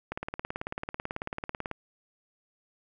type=click train; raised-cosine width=0.5 ms; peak=-18 dBFS; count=30; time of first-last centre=0.12-1.713 s; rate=18.2 Hz; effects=none